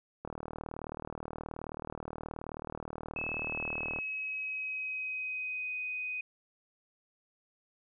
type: click train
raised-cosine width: 1 ms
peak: -25 dBFS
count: 146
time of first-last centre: 0.25-3.987 s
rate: 38.8 Hz
type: tone with pitch glide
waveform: sine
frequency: 2590 to 2500 Hz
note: E7 to D#7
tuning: -31 to +8 cents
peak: -34 dBFS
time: 3.16-6.21 s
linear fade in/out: 5 ms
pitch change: -61 cents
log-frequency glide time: 3.33-5.73 s
effects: none